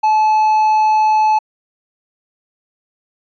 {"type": "tone", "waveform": "triangle", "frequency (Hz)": 863, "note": "A5", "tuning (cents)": -34, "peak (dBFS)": -8, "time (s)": [0.03, 1.39], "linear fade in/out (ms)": 10, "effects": ["resampled to 16000 Hz"]}